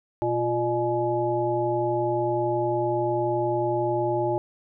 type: harmonic tone with a mistuned harmonic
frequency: 120.7 Hz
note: B2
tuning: 39 cents flat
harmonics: 1 / 3 / 5 / 7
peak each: -31 / -25 / -28 / -28 dBFS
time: 0.22-4.38 s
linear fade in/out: 0 ms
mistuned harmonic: 3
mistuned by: -54 cents
effects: none